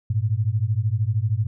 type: beating tone pair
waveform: sine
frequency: 101.8 / 114.8 Hz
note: G#2 / A#2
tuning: -34 / -26 cents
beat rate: 13 Hz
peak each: -22 dBFS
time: 0.1-1.47 s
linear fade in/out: 5 ms
effects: none